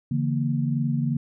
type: chord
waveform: sine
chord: A# diminished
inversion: first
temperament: equal with one note detuned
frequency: 142.08 / 164.81 / 233.1 Hz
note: C#3 / E3 / A#3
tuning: +43 / 0 / 0 cents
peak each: -24 / -29 / -26 dBFS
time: 0.11-1.17 s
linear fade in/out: 5 ms
effects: none